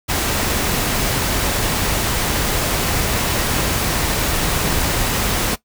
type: noise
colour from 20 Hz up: pink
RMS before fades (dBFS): -19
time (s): 0.08-5.56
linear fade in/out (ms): 20
effects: noise-tail reverb RT60 0.1 s tail -17 dB re dry